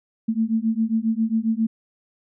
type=beating tone pair; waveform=sine; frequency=220 / 227.4 Hz; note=A3 / A#3; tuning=0 / -43 cents; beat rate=7.4 Hz; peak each=-22 dBFS; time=0.28-1.67 s; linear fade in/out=10 ms; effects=none